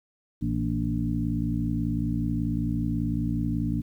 harmonic tone with a mistuned harmonic, 58.27 Hz, A#1, in tune, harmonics 1 / 2 / 3 / 4 / 5, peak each -32 / -30 / -31 / -30 / -31 dBFS, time 0.41-3.82 s, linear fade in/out 20 ms, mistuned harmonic 3, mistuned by -70 cents, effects 10-bit

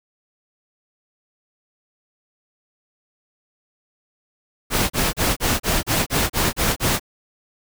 pink noise bursts, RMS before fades -19 dBFS, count 10, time 4.7-6.997 s, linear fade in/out 50 ms, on 200 ms, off 33 ms, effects none

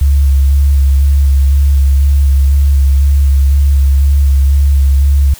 sine tone with vibrato, 69.3 Hz, C#2, in tune, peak -5 dBFS, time 0.01-5.34 s, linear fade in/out 5 ms, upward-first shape square, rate 2 Hz, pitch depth 20 cents each way, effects white hiss -35 dBFS RMS until 5.39 s

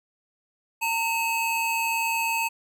square tone pair together, 911 / 2571 Hz, A#5 / E7, -40 / -44 cents, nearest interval octave + tritone, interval 1796 cents, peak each -27 / -27 dBFS, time 0.81-2.49 s, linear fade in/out 20 ms, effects none

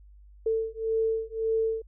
sine beating tone pair, 445.4 / 447.2 Hz, A4 / A4, +21 / +28 cents, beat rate 1.8 Hz, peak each -28 dBFS, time 0.46-1.82 s, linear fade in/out 5 ms, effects added 50 Hz sine -49 dBFS peak until 1.87 s

